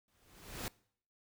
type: noise with exponential growth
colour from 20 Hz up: pink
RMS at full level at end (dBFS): -38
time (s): 0.08-0.68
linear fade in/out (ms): 1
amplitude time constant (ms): 130
effects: noise-tail reverb RT60 0.6 s tail -23 dB re dry